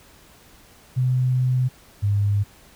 sine tone pair in turn, 127.4 / 101.67 Hz, C3 / G#2, -46 / -36 cents, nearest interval major third, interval 390 cents, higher first, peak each -17 dBFS, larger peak neither, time 0.96-1.69 / 2.02-2.44 s, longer first, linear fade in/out 20 ms, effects pink hiss -51 dBFS RMS until 2.75 s

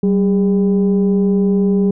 sine tone pair together, 192.1 / 407 Hz, G3 / G#4, -35 / -35 cents, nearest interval octave + minor second, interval 1300 cents, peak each -11 / -16 dBFS, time 0.03-1.91 s, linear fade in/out 5 ms, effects tanh soft clip ceiling -6 dBFS

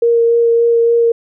sine tone with vibrato, 466.2 Hz, A#4, in tune, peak -8 dBFS, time 0.02-1.12 s, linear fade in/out 5 ms, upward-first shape sine, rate 3.5 Hz, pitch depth 10 cents each way, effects none

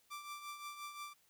sawtooth tone with tremolo, 1174.7 Hz, D6, in tune, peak -39 dBFS, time 0.1-1.14 s, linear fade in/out 20 ms, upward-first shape triangle, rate 5.7 Hz, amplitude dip 65%, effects white hiss -72 dBFS RMS until 1.29 s

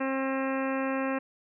harmonic tone with a mistuned harmonic, 267.2 Hz, C4, 36 cents sharp, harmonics 1 / 2 / 3 / 4 / 5 / 6 / 7 / 8 / 9 / 10, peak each -30 / -32 / -39 / -37 / -41 / -40 / -41 / -48 / -44 / -44 dBFS, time 0-1.19 s, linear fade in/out 10 ms, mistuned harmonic 8, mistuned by -26 cents, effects none

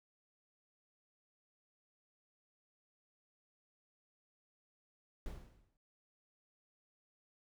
brown noise with exponential decay, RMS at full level -42 dBFS, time 5.26-5.77 s, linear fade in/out 1 ms, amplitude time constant 110 ms, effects none

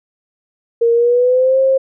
sine tone with pitch glide, 466 to 532.2 Hz, A#4 to C5, -1 to +29 cents, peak -9 dBFS, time 0.81-1.78 s, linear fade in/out 10 ms, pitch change +230 cents, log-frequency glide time 0.93-1.59 s, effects none

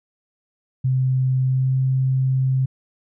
sine tone with pitch glide, 130 to 131.43 Hz, C3 to C3, -11 to +8 cents, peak -16 dBFS, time 0.84-2.66 s, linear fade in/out 10 ms, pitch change +19 cents, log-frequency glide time 1.43-1.78 s, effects none

